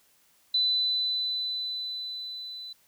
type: tone with level ramp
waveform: sine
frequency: 4000 Hz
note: B7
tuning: 21 cents sharp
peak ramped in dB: -21 to -38 dBFS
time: 0.54-2.73 s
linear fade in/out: 5 ms
effects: white hiss -64 dBFS RMS until 2.87 s